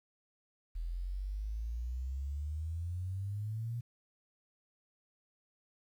sine exponential sweep, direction up, 40.61 to 120.3 Hz, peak -35 dBFS, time 0.75-3.81 s, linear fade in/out 10 ms, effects 11-bit

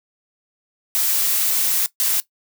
blue noise bursts at uneven times, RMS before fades -19 dBFS, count 2, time 0.95-1.86 / 2-2.2 s, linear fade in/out 0 ms, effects noise-tail reverb RT60 0.1 s tail -17 dB re dry

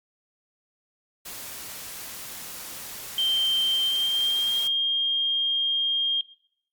white noise, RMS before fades -38 dBFS, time 1.25-4.68 s, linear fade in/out 10 ms
sine tone with pitch glide, 3136 to 3219 Hz, G7 to G7, 0 to +45 cents, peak -21 dBFS, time 3.18-6.21 s, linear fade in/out 2 ms, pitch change +45 cents, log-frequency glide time 3.7-4.63 s
effects noise-tail reverb RT60 0.6 s tail -18 dB re dry + Opus 48 kbps

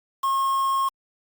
triangle tone with quantisation, 1079 Hz, C#6, 47 cents flat, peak -18 dBFS, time 0.23-0.89 s, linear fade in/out 10 ms, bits 6, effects Opus 48 kbps

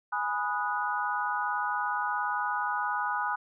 sine chord, G# minor seventh, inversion none, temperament equal with one note detuned, 830.6 / 987.8 / 1244.5 / 1468.9 Hz, G#5 / B5 / D#6 / F#6, 0 / 0 / 0 / -13 cents, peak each -33 dBFS, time 0.12-3.36 s, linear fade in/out 10 ms, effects none

